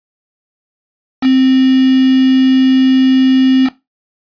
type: tone with quantisation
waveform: sine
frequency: 261.6 Hz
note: C4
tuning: in tune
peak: -6 dBFS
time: 1.21-3.7 s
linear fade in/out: 50 ms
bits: 3
effects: noise-tail reverb RT60 0.2 s tail -17 dB re dry + resampled to 11025 Hz